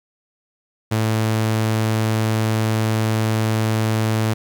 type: tone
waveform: sawtooth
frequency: 110 Hz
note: A2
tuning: in tune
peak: -13 dBFS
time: 0.91-4.34 s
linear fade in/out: 10 ms
effects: 9-bit